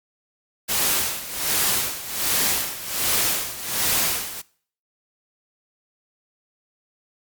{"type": "noise with tremolo", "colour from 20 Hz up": "white", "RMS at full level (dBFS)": -20, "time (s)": [0.68, 4.42], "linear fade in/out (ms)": 20, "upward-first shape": "sine", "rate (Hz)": 1.3, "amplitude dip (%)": 80, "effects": ["noise-tail reverb RT60 0.5 s tail -21 dB re dry", "Opus 48 kbps"]}